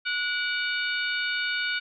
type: harmonic tone with a mistuned harmonic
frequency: 732 Hz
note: F#5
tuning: 19 cents flat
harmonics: 2 / 3 / 4 / 5 / 6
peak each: -28 / -32 / -34 / -36 / -38 dBFS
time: 0.05-1.8 s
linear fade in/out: 20 ms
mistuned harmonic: 3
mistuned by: +86 cents
effects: none